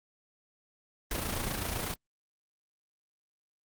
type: noise with amplitude modulation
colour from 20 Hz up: pink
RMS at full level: -31 dBFS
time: 1.11-1.94 s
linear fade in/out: 2 ms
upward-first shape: sine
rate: 27.9 Hz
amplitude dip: 55%
effects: Opus 24 kbps